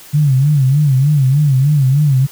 sine tone with vibrato, 140 Hz, C#3, 18 cents sharp, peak -8 dBFS, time 0.13-2.27 s, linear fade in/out 20 ms, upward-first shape sine, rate 3.3 Hz, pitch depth 140 cents each way, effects white hiss -38 dBFS RMS until 2.31 s

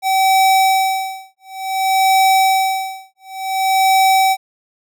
square tone with tremolo, 766 Hz, G5, 40 cents flat, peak -10 dBFS, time 0.02-4.37 s, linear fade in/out 50 ms, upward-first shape sine, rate 0.56 Hz, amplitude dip 100%, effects none

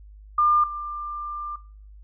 sine tone pair in turn, 1200 / 1191 Hz, D6 / D6, +37 / +24 cents, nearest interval unison, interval 13 cents, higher first, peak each -16 / -28 dBFS, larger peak first, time 0.38-0.64 / 0.64-1.56 s, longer second, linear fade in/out 5 ms, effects noise-tail reverb RT60 0.5 s tail -23 dB re dry + added 51 Hz sine -43 dBFS peak until 2.03 s

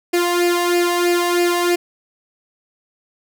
sawtooth tone with flanger, 350 Hz, F4, 4 cents sharp, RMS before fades -17 dBFS, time 0.13-1.76 s, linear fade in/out 10 ms, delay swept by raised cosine 0.4 to 1.07 ms, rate 3.1 Hz, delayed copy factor +0.7, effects none

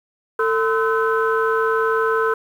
sine tone cluster, 446.8 / 1023 / 1297 / 1516 Hz, A4 / C6 / E6 / F#6, +27 / -39 / -28 / +42 cents, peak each -18 / -23 / -23 / -23 dBFS, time 0.39-2.34 s, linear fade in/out 5 ms, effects tanh soft clip ceiling -7 dBFS + 8-bit

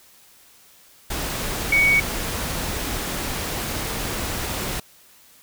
sine tone in noise, 2238 Hz, C#7, 16 cents sharp, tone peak -14 dBFS, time 1.72-2 s, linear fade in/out 5 ms, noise pink, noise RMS -27 dBFS, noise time 1.1-4.8 s, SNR +10 dB, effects white hiss -52 dBFS RMS until 5.42 s

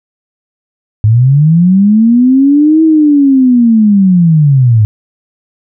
sine linear two-way sweep, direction up then down, 103.3 to 323 to 103.3 Hz, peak -3 dBFS, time 1.04-4.85 s, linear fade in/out 0 ms, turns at 2.83 s, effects none

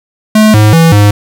square tone with pitch steps, 215.6 / 106.6 / 164.7 / 103.2 Hz, A3 / G#2 / E3 / G#2, -35 / +46 / -1 / -10 cents, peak -3 dBFS, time 0.35-1.11 s, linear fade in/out 5 ms, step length 190 ms, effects none

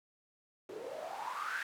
white noise with band-pass filter sweep, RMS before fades -41 dBFS, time 0.69-1.63 s, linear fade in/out 2 ms, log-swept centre 380 to 1700 Hz, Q 8.7, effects none

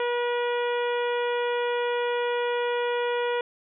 harmonic tone, 482.6 Hz, B4, 40 cents flat, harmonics 1 / 2 / 3 / 4 / 5 / 6 / 7, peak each -25 / -31 / -35 / -37 / -39 / -41 / -42 dBFS, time 0-3.41 s, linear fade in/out 2 ms, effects none

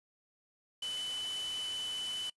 sine tone in noise, 3005 Hz, F#7, 26 cents sharp, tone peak -35 dBFS, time 0.82-2.3 s, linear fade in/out 5 ms, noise white, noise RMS -45 dBFS, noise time 0.82-2.3 s, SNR +7 dB, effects noise-tail reverb RT60 0.1 s tail -23 dB re dry + resampled to 24000 Hz

